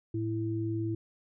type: tone pair together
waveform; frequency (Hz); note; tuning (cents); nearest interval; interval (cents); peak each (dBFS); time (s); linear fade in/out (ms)
sine; 109.88 / 330.8; A2 / E4; -2 / +6; octave + perfect fifth; 1908; -32 / -32; 0.14-0.95; 5
effects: none